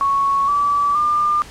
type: tone with pitch steps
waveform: sine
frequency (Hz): 1108.7 / 1153.1 / 1199.3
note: C#6 / D6 / D6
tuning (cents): 0 / -32 / +36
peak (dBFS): -14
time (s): 0.01-1.42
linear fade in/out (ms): 0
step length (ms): 470
effects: pink hiss -39 dBFS RMS until 1.5 s + low-pass 9000 Hz 12 dB/octave